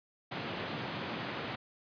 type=band-pass noise; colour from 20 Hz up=pink; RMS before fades=-39 dBFS; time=0.31-1.56 s; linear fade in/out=10 ms; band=120 to 3800 Hz; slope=24 dB/octave; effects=resampled to 11025 Hz